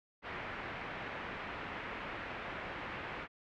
white low-pass noise, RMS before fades -43 dBFS, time 0.22-3.28 s, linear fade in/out 50 ms, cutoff 2300 Hz, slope 24 dB/octave, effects none

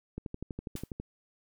click train, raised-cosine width 3 ms, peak -24 dBFS, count 11, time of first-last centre 0.18-1 s, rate 12.2 Hz
white noise with exponential decay, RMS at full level -42 dBFS, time 0.76-0.91 s, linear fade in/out 1 ms, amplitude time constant 32 ms
effects none

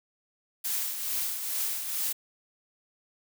blue noise with tremolo, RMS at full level -29 dBFS, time 0.64-2.13 s, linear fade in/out 10 ms, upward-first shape triangle, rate 2.3 Hz, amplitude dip 55%, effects none

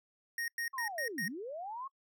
square tone bursts, 1862 Hz, A#6, 2 cents flat, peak -35 dBFS, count 5, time 0.38-1.28 s, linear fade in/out 2 ms, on 100 ms, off 100 ms
sine linear two-way sweep, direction down then up, 1108.7 to 155.56 to 1108.7 Hz, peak -39 dBFS, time 0.73-1.88 s, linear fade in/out 10 ms, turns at 1.24 s
effects noise-tail reverb RT60 0.1 s tail -26 dB re dry

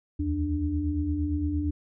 sine tone cluster, 73.7 / 82.4 / 295.4 Hz, D2 / E2 / D4, +7 / 0 / +10 cents, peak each -34 / -28 / -28 dBFS, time 0.19-1.71 s, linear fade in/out 10 ms, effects none

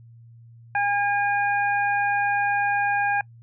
harmonic tone, 812 Hz, G#5, 39 cents flat, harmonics 1 / 2 / 3, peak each -22 / -24 / -30 dBFS, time 0.75-3.21 s, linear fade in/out 2 ms, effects noise-tail reverb RT60 0.1 s tail -25 dB re dry + added 116 Hz sine -45 dBFS peak until 3.42 s

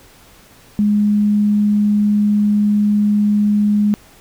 sine tone, 207.7 Hz, G#3, in tune, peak -11 dBFS, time 0.79-3.94 s, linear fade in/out 0 ms, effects pink hiss -46 dBFS RMS until 4.2 s

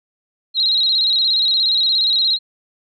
sine tone with vibrato, 3996 Hz, B7, 20 cents sharp, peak -13 dBFS, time 0.54-2.39 s, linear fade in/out 50 ms, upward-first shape square, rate 17 Hz, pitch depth 70 cents each way, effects none

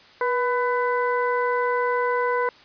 harmonic tone with a mistuned harmonic, 500 Hz, B4, 21 cents sharp, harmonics 1 / 2 / 3 / 4, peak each -23 / -24 / -29 / -33 dBFS, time 0.21-2.49 s, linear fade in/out 2 ms, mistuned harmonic 1, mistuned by -48 cents, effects white hiss -50 dBFS RMS until 2.64 s + resampled to 11025 Hz

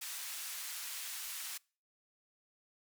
white band-pass noise, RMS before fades -43 dBFS, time 0.01-1.58 s, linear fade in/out 10 ms, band 1300 to 16000 Hz, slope 12 dB/octave, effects noise-tail reverb RT60 0.4 s tail -26 dB re dry

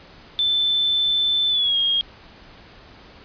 sine tone with pitch glide, 3528 to 3254 Hz, A7 to G#7, +4 to -36 cents, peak -17 dBFS, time 0.39-2.01 s, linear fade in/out 0 ms, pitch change -140 cents, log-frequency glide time 1.49-1.77 s, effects pink hiss -46 dBFS RMS until 3.24 s + resampled to 11025 Hz

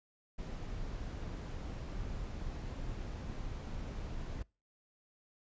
brown noise, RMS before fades -41 dBFS, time 0.38-4.43 s, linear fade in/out 10 ms, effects noise-tail reverb RT60 0.3 s tail -25 dB re dry + resampled to 16000 Hz

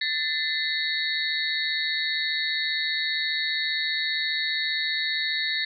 sine tone cluster, 1769 / 2047 / 3749 / 3904 / 4363 Hz, A6 / C7 / A#7 / B7 / C#8, +9 / -38 / +9 / -21 / -28 cents, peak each -29 / -31 / -31 / -32 / -31 dBFS, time 0.01-5.65 s, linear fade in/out 5 ms, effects none

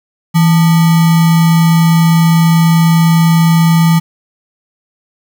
sine tone with sample-and-hold, 164.81 Hz, E3, in tune, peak -5 dBFS, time 0.34-4 s, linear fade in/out 20 ms, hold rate 1050 Hz, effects none

